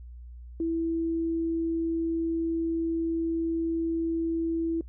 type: tone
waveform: sine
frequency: 329.6 Hz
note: E4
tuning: in tune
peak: -25 dBFS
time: 0.6-4.81 s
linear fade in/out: 2 ms
effects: noise-tail reverb RT60 0.1 s tail -22 dB re dry + added 60 Hz sine -41 dBFS peak until 4.88 s